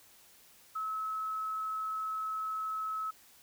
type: tone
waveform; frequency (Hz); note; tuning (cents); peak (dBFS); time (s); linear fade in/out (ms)
sine; 1293; E6; -34; -33; 0.75-3.11; 10
effects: white hiss -60 dBFS RMS until 3.42 s